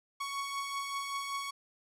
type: beating tone pair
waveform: sawtooth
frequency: 1108.7 / 1113.9 Hz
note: C#6 / C#6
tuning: 0 / +8 cents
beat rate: 5.2 Hz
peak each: -39 / -32 dBFS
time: 0.2-1.51 s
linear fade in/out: 10 ms
effects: low-pass 11000 Hz 12 dB/octave